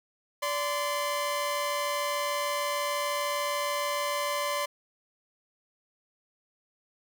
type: tone pair together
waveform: sawtooth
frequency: 580 / 1033.4 Hz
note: D5 / C6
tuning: -22 / -22 cents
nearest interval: minor seventh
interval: 1000 cents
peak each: -27 dBFS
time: 0.42-4.66 s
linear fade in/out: 10 ms
effects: none